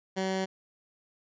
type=tone; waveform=15% pulse; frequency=189.8 Hz; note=F#3; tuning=44 cents sharp; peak=-22 dBFS; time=0.16-0.46 s; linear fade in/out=20 ms; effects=resampled to 16000 Hz